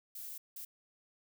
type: noise bursts at uneven times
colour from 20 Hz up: violet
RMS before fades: -45 dBFS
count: 2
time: 0.15-0.38 / 0.56-0.65 s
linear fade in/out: 5 ms
effects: none